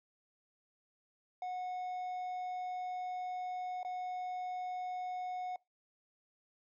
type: tone with dropouts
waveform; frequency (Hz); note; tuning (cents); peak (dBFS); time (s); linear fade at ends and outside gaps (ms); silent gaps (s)
triangle; 731; F#5; -21; -35; 1.42-5.56; 2; 3.831-3.848
effects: noise-tail reverb RT60 0.2 s tail -24 dB re dry + resampled to 16000 Hz